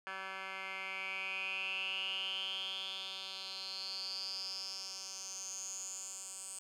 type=tone with band-pass filter sweep; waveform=10% pulse; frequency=191.1 Hz; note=G3; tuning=44 cents flat; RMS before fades=-42 dBFS; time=0.07-6.59 s; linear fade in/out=0 ms; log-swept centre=1800 to 8200 Hz; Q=8.8; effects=none